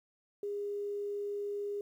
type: tone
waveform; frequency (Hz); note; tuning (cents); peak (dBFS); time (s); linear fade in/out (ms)
sine; 407.9; G#4; -31; -34; 0.43-1.81; 2
effects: 11-bit